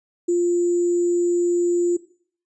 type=tone with sample-and-hold; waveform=sine; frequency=349.2 Hz; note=F4; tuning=in tune; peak=-16 dBFS; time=0.28-1.97 s; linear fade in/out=10 ms; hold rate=7350 Hz; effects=noise-tail reverb RT60 0.5 s tail -17 dB re dry + resampled to 22050 Hz